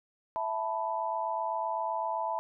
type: chord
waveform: sine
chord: E suspended fourth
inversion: none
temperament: equal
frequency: 659.3 / 880 / 987.8 Hz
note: E5 / A5 / B5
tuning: 0 / 0 / 0 cents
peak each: -35 / -33 / -34 dBFS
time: 0.36-2.39 s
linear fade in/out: 0 ms
effects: none